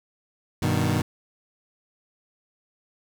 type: chord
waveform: 25% pulse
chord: G augmented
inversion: none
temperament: equal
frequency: 98 / 123.47 / 155.56 Hz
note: G2 / B2 / D#3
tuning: 0 / 0 / 0 cents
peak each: -22 dBFS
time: 0.62-1.02 s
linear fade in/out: 5 ms
effects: none